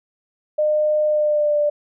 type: tone with pitch glide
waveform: sine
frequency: 607 to 590.7 Hz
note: D#5 to D5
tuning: -43 to +10 cents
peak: -15 dBFS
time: 0.58-1.7 s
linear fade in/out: 10 ms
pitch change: -47 cents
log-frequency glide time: 1.06-1.59 s
effects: none